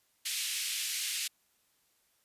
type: band-pass noise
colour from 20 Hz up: pink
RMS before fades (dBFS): -35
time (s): 0.25-1.28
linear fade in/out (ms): 10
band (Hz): 2400 to 13000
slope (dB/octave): 24
effects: white hiss -72 dBFS RMS until 2.24 s + resampled to 32000 Hz